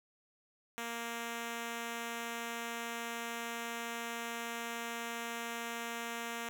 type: tone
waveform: 5% pulse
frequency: 233.1 Hz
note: A#3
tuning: in tune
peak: -27 dBFS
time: 0.78-6.49 s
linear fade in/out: 0 ms
effects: none